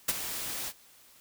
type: noise with ADSR envelope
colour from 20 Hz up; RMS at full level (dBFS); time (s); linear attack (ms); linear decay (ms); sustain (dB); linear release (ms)
white; -24; 0.08-0.73; 11; 28; -12; 50
effects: white hiss -58 dBFS RMS until 1.2 s